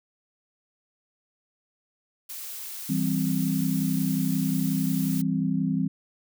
blue noise, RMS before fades -37 dBFS, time 2.29-5.22 s, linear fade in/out 10 ms
sine chord, C major, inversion first, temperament equal, 164.81 / 196 / 261.6 Hz, E3 / G3 / C4, 0 / 0 / 0 cents, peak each -27 dBFS, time 2.89-5.88 s, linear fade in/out 10 ms
effects none

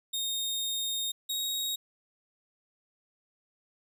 sawtooth tone pair in turn, 3700 / 3773 Hz, A#7 / A#7, -14 / +20 cents, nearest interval unison, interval 34 cents, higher second, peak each -27 dBFS, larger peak neither, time 0.13-1.12 / 1.29-1.76 s, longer first, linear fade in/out 10 ms, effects none

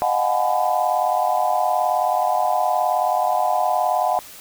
sine tone cluster, 621 / 720 / 759 / 850 / 1004 Hz, D#5 / F#5 / F#5 / G#5 / B5, -3 / -47 / +44 / +40 / +28 cents, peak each -25 / -20 / -25 / -24 / -26 dBFS, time 0.02-4.19 s, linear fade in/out 0 ms, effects white hiss -41 dBFS RMS until 4.4 s

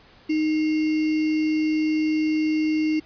sine tone with sample-and-hold, 310 Hz, D#4, 6 cents flat, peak -19 dBFS, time 0.29-3 s, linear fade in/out 10 ms, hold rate 2450 Hz, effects pink hiss -52 dBFS RMS until 3.05 s + resampled to 11025 Hz

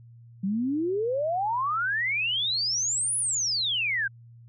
sine exponential two-way sweep, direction up then down, 184.6 to 10380 to 1531 Hz, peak -24 dBFS, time 0.43-4.08 s, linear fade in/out 10 ms, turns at 3.17 s, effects added 117 Hz sine -47 dBFS peak until 4.48 s

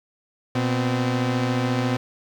sawtooth tone pair together, 121.44 / 257 Hz, B2 / C4, -29 / -31 cents, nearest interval octave + minor second, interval 1298 cents, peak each -19 / -20 dBFS, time 0.55-1.97 s, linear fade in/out 5 ms, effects low-pass 5000 Hz 12 dB/octave + 9-bit

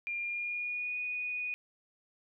sine tone with pitch glide, 2400 to 2472 Hz, D7 to D#7, +37 to -12 cents, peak -33 dBFS, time 0.07-1.54 s, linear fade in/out 0 ms, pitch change +51 cents, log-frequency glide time 0.21-0.98 s, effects none

